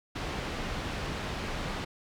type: low-pass noise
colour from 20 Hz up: pink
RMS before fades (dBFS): -35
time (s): 0.15-1.85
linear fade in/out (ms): 10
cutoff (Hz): 3900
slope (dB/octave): 12
effects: none